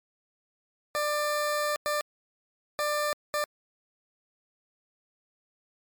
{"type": "tone bursts at uneven times", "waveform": "20% pulse", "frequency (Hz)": 594, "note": "D5", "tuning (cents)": 20, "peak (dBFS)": -21, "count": 4, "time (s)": [[0.95, 1.76], [1.86, 2.01], [2.79, 3.13], [3.34, 3.44]], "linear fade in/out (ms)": 0, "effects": ["MP3 96 kbps"]}